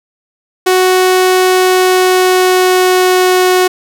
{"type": "tone with pitch glide", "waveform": "sawtooth", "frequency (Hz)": [370, 367.2], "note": ["F#4", "F#4"], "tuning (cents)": [0, -13], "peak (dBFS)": -3, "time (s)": [0.66, 3.68], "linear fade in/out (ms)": 10, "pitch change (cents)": -13, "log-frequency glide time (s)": [1.46, 3.53], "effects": []}